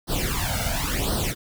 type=noise with flanger; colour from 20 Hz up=pink; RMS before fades=-25 dBFS; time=0.07-1.35 s; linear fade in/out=50 ms; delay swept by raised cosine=0.21 to 1.41 ms; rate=0.94 Hz; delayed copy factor=+0.85; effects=none